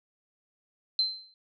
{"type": "tone with exponential decay", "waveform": "sine", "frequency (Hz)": 4100, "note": "C8", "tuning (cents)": -36, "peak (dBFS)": -20, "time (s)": [0.99, 1.34], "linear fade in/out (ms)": 1, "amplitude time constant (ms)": 74, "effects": []}